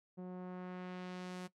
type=tone with low-pass filter sweep; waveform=sawtooth; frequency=181.9 Hz; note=F#3; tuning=29 cents flat; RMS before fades=-45 dBFS; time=0.17-1.48 s; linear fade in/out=20 ms; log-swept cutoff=570 to 10000 Hz; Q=0.78; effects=noise-tail reverb RT60 0.1 s tail -18 dB re dry